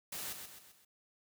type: noise with echo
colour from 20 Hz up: white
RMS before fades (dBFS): -42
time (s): 0.12-0.33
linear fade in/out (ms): 5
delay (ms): 130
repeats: 4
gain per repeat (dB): -6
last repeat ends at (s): 0.85
effects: none